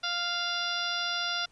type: harmonic tone with a mistuned harmonic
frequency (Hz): 698.5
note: F5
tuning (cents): 0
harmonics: 1 / 2 / 3 / 4 / 5 / 6 / 7 / 8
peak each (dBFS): -39 / -33 / -43 / -38 / -34 / -41 / -37 / -41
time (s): 0.03-1.46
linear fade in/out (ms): 10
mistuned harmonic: 6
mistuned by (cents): -46
effects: pink hiss -65 dBFS RMS until 1.51 s + resampled to 22050 Hz